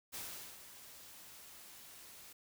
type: noise with ADSR envelope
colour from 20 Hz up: white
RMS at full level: -44 dBFS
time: 0.12-2.33 s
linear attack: 30 ms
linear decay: 420 ms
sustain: -11 dB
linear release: 7 ms
effects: none